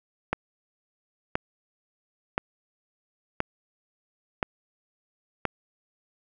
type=click train; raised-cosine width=0.5 ms; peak=-9 dBFS; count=6; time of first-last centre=0.33-5.453 s; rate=0.976 Hz; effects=none